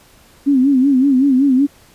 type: tone with vibrato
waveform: sine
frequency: 268.3 Hz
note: C4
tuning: 44 cents sharp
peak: -9 dBFS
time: 0.46-1.67 s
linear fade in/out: 20 ms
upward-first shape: sine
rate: 5.3 Hz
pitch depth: 110 cents each way
effects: pink hiss -48 dBFS RMS until 1.94 s + resampled to 32000 Hz